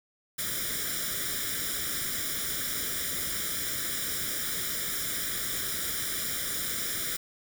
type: noise with comb filter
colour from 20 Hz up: white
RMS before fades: -32 dBFS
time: 0.38-7.17 s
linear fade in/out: 10 ms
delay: 0.56 ms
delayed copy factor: +0.95
effects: none